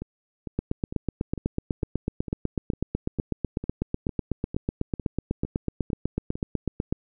two click trains, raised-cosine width 3 ms, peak -12 / -20 dBFS, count 52 / 15, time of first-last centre 0.59-6.925 / 0.02-6.355 s, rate 8.05 / 2.21 Hz, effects none

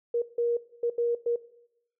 sine tone bursts at uneven times, 472.8 Hz, A#4, 24 cents sharp, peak -23 dBFS, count 5, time 0.14-0.22 / 0.38-0.57 / 0.83-0.9 / 0.98-1.15 / 1.26-1.36 s, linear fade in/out 5 ms, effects noise-tail reverb RT60 0.8 s tail -18 dB re dry

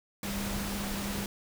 sine tone in noise, 200 Hz, G3, 35 cents sharp, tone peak -35 dBFS, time 0.23-1.26 s, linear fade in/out 2 ms, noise pink, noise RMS -36 dBFS, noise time 0.23-1.26 s, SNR -2 dB, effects none

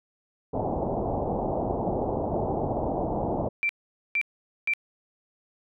white low-pass noise, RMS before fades -28 dBFS, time 0.53-3.49 s, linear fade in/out 10 ms, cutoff 830 Hz, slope 48 dB/octave
sine tone bursts, 2349 Hz, D7, in tune, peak -22 dBFS, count 3, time 3.63-4.736 s, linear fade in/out 0 ms, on 62 ms, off 460 ms
effects none

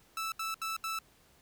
sawtooth tone bursts, 1317 Hz, E6, 2 cents flat, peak -30 dBFS, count 4, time 0.17-0.989 s, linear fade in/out 2 ms, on 150 ms, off 73 ms, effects pink hiss -64 dBFS RMS until 1.41 s

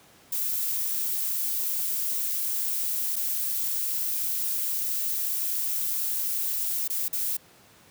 violet noise with dropouts, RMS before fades -28 dBFS, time 0.32-7.37 s, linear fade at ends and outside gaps 5 ms, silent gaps 3.159-3.163 / 6.879-6.899 / 7.083-7.128 s, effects pink hiss -55 dBFS RMS until 7.9 s + high-pass 100 Hz 12 dB/octave

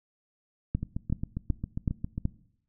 two click trains, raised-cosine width 5 ms, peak -14 / -19 dBFS, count 5 / 11, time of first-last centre 0.75-2.254 / 0.83-2.18 s, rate 2.66 / 7.41 Hz, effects noise-tail reverb RT60 0.7 s tail -20 dB re dry

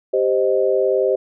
sine chord, C minor, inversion second, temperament equal, 392 / 523.3 / 622.3 Hz, G4 / C5 / Eb5, 0 / 0 / 0 cents, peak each -18 / -18 / -21 dBFS, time 0.13-1.16 s, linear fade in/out 10 ms, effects none

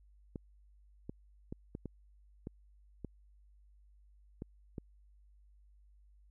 clicks, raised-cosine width 3 ms, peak -28 dBFS, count 9, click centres 0.358 / 1.095 / 1.525 / 1.751 / 1.857 / 2.471 / 3.047 / 4.421 / 4.782 s, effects added 50 Hz sine -60 dBFS peak until 6.3 s

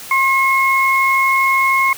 sine tone pair together, 1068.6 / 2167 Hz, C6 / C#7, +36 / -40 cents, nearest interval octave, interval 1224 cents, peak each -14 dBFS, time 0.11-1.93 s, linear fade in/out 2 ms, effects white hiss -33 dBFS RMS until 1.97 s

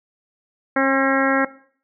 harmonic tone with a mistuned harmonic, 270 Hz, C#4, 45 cents flat, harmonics 1 / 2 / 3 / 4 / 5 / 6 / 7 / 8, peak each -20 / -20 / -25 / -27 / -24 / -24 / -26 / -30 dBFS, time 0.76-1.45 s, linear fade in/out 5 ms, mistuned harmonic 4, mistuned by -18 cents, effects noise-tail reverb RT60 0.5 s tail -18 dB re dry

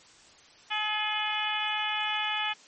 harmonic tone with a mistuned harmonic, 425.9 Hz, G#4, 44 cents sharp, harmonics 2 / 3 / 4 / 5 / 6 / 7 / 8, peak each -33 / -37 / -36 / -37 / -34 / -33 / -37 dBFS, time 0.7-2.54 s, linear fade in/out 20 ms, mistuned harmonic 6, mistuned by -43 cents, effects white hiss -55 dBFS RMS until 2.67 s + MP3 32 kbps

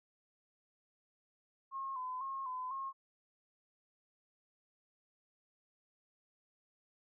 sine tone with vibrato, 1046.5 Hz, C6, in tune, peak -38 dBFS, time 1.71-2.93 s, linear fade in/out 50 ms, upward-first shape square, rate 2 Hz, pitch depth 53 cents each way, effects none

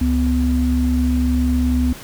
sine tone pair together, 69.3 / 249.7 Hz, C#2 / B3, 0 / +19 cents, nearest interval octave + minor seventh, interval 2219 cents, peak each -17 dBFS, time 0.01-1.93 s, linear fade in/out 5 ms, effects pink hiss -37 dBFS RMS until 2.03 s

